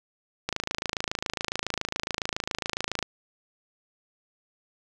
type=click train; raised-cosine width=0.2 ms; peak=-10 dBFS; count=70; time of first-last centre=0.49-3.027 s; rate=27.2 Hz; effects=none